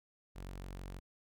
sawtooth tone, 46.25 Hz, F#1, in tune, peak -40 dBFS, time 0.35-1 s, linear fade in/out 20 ms, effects none

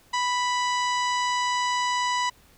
harmonic tone, 987.8 Hz, B5, in tune, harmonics 1 / 2 / 3 / 4 / 5 / 6 / 7 / 8, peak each -24 / -30 / -34 / -36 / -38 / -40 / -41 / -42 dBFS, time 0.13-2.3 s, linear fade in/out 10 ms, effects pink hiss -57 dBFS RMS until 2.57 s

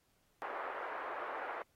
white band-pass noise, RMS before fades -42 dBFS, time 0.42-1.62 s, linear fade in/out 0 ms, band 430 to 1500 Hz, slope 24 dB/octave, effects pink hiss -75 dBFS RMS until 1.75 s + AAC 48 kbps

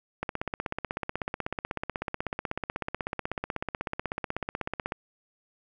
click train, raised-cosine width 0.5 ms, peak -15 dBFS, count 77, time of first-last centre 0.23-4.921 s, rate 16.2 Hz, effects none

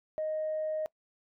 sine tone, 622.3 Hz, D#5, in tune, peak -29 dBFS, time 0.18-0.86 s, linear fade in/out 0 ms, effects noise-tail reverb RT60 0.1 s tail -23 dB re dry + tanh soft clip ceiling -26 dBFS

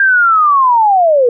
sine linear sweep, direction down, 1610 to 463.8 Hz, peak -6 dBFS, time 0-1.29 s, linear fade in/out 2 ms, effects none

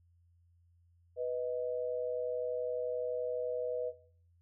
sine tone pair together, 493.9 / 625.5 Hz, B4 / D#5, 0 / +9 cents, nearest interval major third, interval 409 cents, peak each -33 / -38 dBFS, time 1.16-3.93 s, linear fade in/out 50 ms, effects noise-tail reverb RT60 0.5 s tail -17 dB re dry + added 86 Hz sine -64 dBFS peak until 4.41 s

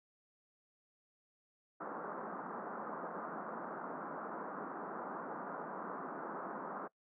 white band-pass noise, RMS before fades -44 dBFS, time 1.8-6.88 s, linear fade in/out 10 ms, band 170 to 1400 Hz, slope 48 dB/octave, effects noise-tail reverb RT60 0.1 s tail -22 dB re dry

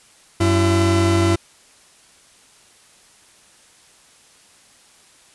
40% pulse tone pair together, 94.4 / 336.4 Hz, F#2 / E4, +35 / +35 cents, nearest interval octave + minor seventh, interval 2200 cents, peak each -16 dBFS, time 0.4-1.36 s, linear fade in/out 10 ms, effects white hiss -51 dBFS RMS until 5.34 s + resampled to 24000 Hz

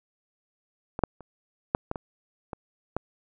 clicks, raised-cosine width 1 ms, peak -17 / -6 / -30 / -7 / -15 / -19 / -20 / -13 dBFS, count 8, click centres 0.991 / 1.037 / 1.207 / 1.749 / 1.914 / 1.958 / 2.532 / 2.966 s, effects none

